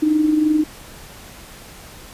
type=tone with amplitude modulation; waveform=sine; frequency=306.9 Hz; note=D#4; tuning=24 cents flat; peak=-11 dBFS; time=0.02-0.64 s; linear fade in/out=10 ms; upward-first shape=sine; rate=22.8 Hz; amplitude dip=50%; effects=pink hiss -40 dBFS RMS until 2.13 s + resampled to 32000 Hz